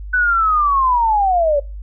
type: linear sweep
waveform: sine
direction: down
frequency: 1509 to 554.4 Hz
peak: -12 dBFS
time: 0.13-1.6 s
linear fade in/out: 10 ms
effects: noise-tail reverb RT60 0.3 s tail -23 dB re dry + added 50 Hz sine -27 dBFS peak until 1.82 s